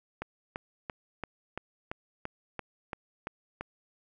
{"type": "click train", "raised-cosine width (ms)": 0.5, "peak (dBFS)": -20, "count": 11, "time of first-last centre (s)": [0.22, 3.61], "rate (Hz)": 2.95, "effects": []}